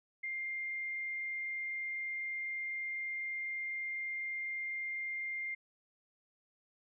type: tone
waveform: sine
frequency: 2108 Hz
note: C7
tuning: 12 cents sharp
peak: -36 dBFS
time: 0.23-5.55 s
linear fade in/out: 10 ms
effects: none